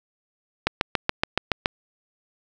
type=click train; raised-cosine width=0.3 ms; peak=-3 dBFS; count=8; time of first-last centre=0.67-1.659 s; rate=7.08 Hz; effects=none